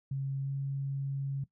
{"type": "tone with pitch glide", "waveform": "sine", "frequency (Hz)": [136.4, 137.67], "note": ["C#3", "C#3"], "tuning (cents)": [-28, -12], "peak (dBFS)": -31, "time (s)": [0.11, 1.44], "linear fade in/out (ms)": 5, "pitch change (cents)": 16, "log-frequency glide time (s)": [0.42, 0.49], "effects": ["noise-tail reverb RT60 0.1 s tail -17 dB re dry"]}